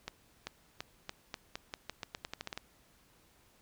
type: accelerating click train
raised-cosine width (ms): 0.2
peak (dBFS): -21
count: 16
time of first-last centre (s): 0.08-2.576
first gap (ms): 390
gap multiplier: 0.86
effects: pink hiss -66 dBFS RMS until 3.61 s